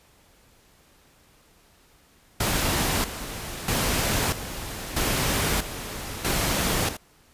pink noise with tremolo, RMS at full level -24 dBFS, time 2.4-6.97 s, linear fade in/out 5 ms, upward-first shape square, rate 0.78 Hz, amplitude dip 70%, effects pink hiss -58 dBFS RMS until 7.33 s + resampled to 32000 Hz

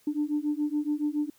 sine beating tone pair, 293.7 / 300.8 Hz, D4 / D4, 0 / +42 cents, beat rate 7.1 Hz, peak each -28 dBFS, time 0.07-1.3 s, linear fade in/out 5 ms, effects tanh soft clip ceiling -19 dBFS + white hiss -63 dBFS RMS until 1.38 s

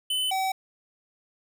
square tone pair in turn, 3023 / 763.2 Hz, F#7 / G5, +36 / -47 cents, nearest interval 2 octaves, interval 2383 cents, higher first, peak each -25 dBFS, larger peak neither, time 0.1-0.31 / 0.31-0.52 s, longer neither, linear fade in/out 5 ms, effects none

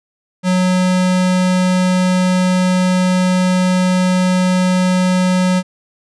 square tone, 183.4 Hz, F#3, 15 cents flat, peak -12 dBFS, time 0.43-5.63 s, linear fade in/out 50 ms, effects resampled to 22050 Hz

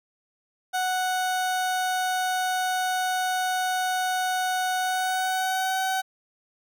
30% pulse tone with pitch glide, 740 to 758.2 Hz, F#5 to F#5, 0 to +42 cents, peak -21 dBFS, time 0.73-6.02 s, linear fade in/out 20 ms, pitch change +42 cents, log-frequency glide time 4.78-5.82 s, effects none

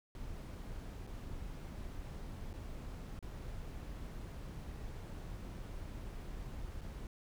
brown noise with dropouts, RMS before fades -45 dBFS, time 0.15-7.07 s, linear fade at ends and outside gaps 1 ms, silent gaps 1.068-1.073 / 2.531-2.538 / 3.191-3.226 / 6.811-6.815 s, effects none

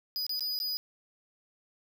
square tone with dropouts, 4947 Hz, D#8, 11 cents flat, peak -31 dBFS, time 0.16-0.77 s, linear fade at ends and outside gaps 0 ms, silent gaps 0.266-0.294 / 0.394-0.407 / 0.59-0.601 s, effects none

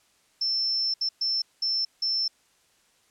sine tone bursts at uneven times, 5340 Hz, E8, 22 cents sharp, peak -23 dBFS, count 5, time 0.41-0.94 / 1.01-1.09 / 1.21-1.42 / 1.62-1.85 / 2.02-2.28 s, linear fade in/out 5 ms, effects white hiss -64 dBFS RMS until 3.1 s + low-pass 9000 Hz 12 dB/octave

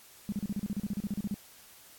sine tone bursts, 203.7 Hz, G#3, 33 cents flat, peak -29 dBFS, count 16, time 0.29-1.342 s, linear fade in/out 0 ms, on 32 ms, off 36 ms, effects white hiss -55 dBFS RMS until 1.98 s + AAC 64 kbps

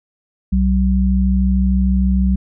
sine tone pair together, 63.4 / 189.99 Hz, B1 / F#3, +46 / +46 cents, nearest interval octave + perfect fifth, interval 1900 cents, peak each -14 / -15 dBFS, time 0.52-2.36 s, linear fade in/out 10 ms, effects none

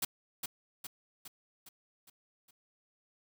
white noise with echo, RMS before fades -33 dBFS, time 0.02-0.05 s, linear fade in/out 5 ms, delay 410 ms, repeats 6, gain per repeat -5 dB, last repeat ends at 2.51 s, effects none

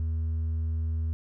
triangle tone with hard clipping, 80 Hz, D#2, 49 cents sharp, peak -25 dBFS, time 0-1.13 s, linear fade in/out 0 ms, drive 1 dB, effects none

